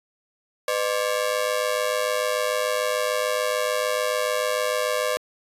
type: ring-modulated tone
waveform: sawtooth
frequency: 556 Hz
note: C#5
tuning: 5 cents sharp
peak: -15 dBFS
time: 0.68-5.17 s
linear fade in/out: 0 ms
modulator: 53.4 Hz
effects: resampled to 32000 Hz